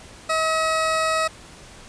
20% pulse tone pair together, 639 / 1278 Hz, D#5 / D#6, +46 / +46 cents, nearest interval octave, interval 1200 cents, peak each -16 / -24 dBFS, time 0.29-1.28 s, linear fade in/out 10 ms, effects pink hiss -44 dBFS RMS until 1.88 s + resampled to 22050 Hz

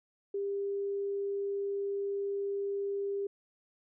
sine tone, 399.2 Hz, G4, 32 cents sharp, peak -31 dBFS, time 0.34-3.27 s, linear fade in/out 5 ms, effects none

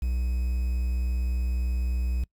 triangle tone with quantisation, 61.74 Hz, B1, in tune, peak -22 dBFS, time 0.02-2.24 s, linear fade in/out 5 ms, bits 8, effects noise-tail reverb RT60 0.1 s tail -23 dB re dry

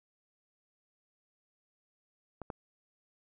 clicks, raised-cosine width 1 ms, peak -27 / -24 dBFS, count 2, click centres 2.417 / 2.502 s, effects none

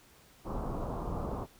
pink low-pass noise, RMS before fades -36 dBFS, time 0.44-1.47 s, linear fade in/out 50 ms, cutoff 1200 Hz, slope 48 dB/octave, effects pink hiss -60 dBFS RMS until 1.59 s

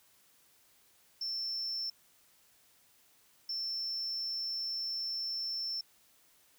sine tone bursts at uneven times, 5370 Hz, E8, 31 cents sharp, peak -32 dBFS, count 2, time 1.21-1.9 / 3.49-5.81 s, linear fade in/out 5 ms, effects tanh soft clip ceiling -32 dBFS + white hiss -66 dBFS RMS until 6.58 s

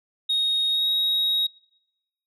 sine tone with pitch glide, 3739 to 3787 Hz, A#7 to A#7, +4 to +27 cents, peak -18 dBFS, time 0.29-1.47 s, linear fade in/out 10 ms, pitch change +23 cents, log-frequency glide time 0.68-0.88 s, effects noise-tail reverb RT60 0.9 s tail -25 dB re dry + tanh soft clip ceiling -18 dBFS

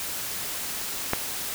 click, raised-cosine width 0.5 ms, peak -7 dBFS, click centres 1.134 s, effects white hiss -32 dBFS RMS until 1.54 s

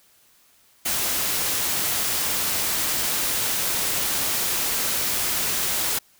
white noise, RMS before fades -24 dBFS, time 0.85-5.99 s, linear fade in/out 10 ms, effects white hiss -58 dBFS RMS until 6.19 s

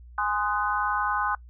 sine chord, Ab dominant seventh, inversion none, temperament just, 830.6 / 1038.3 / 1245.9 / 1495.1 Hz, Ab5 / C6 / Eb6 / Gb6, 0 / -14 / +2 / +18 cents, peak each -29 dBFS, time 0.18-1.35 s, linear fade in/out 2 ms, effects noise-tail reverb RT60 0.1 s tail -23 dB re dry + added 60 Hz sine -44 dBFS peak until 1.49 s

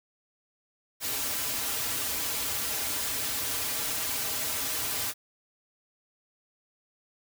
white noise with comb filter, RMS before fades -31 dBFS, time 1-5.14 s, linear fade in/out 50 ms, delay 5.5 ms, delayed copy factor -0.95, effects none

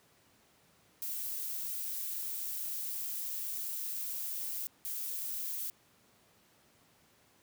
violet noise bursts at uneven times, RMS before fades -38 dBFS, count 2, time 1.02-4.67 / 4.85-5.7 s, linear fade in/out 0 ms, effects pink hiss -66 dBFS RMS until 7.42 s + high-pass 100 Hz 12 dB/octave

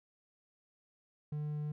triangle tone, 149.7 Hz, D3, 33 cents sharp, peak -33 dBFS, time 1.32-1.72 s, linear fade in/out 5 ms, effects none

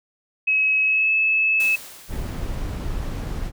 sine tone with pitch glide, 2562 to 2601 Hz, E7 to E7, -50 to -24 cents, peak -16 dBFS, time 0.47-1.76 s, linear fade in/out 10 ms, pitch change +26 cents, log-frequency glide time 0.83-1.12 s
white noise with exponential decay, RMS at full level -33 dBFS, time 1.6-3.12 s, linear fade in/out 2 ms, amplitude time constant 330 ms
brown noise, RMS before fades -27 dBFS, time 2.08-3.52 s, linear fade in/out 50 ms
effects none

